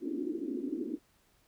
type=band-pass noise; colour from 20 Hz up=white; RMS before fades=-36 dBFS; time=0-0.99 s; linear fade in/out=50 ms; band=260 to 340 Hz; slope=48 dB/octave; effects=pink hiss -69 dBFS RMS until 1.47 s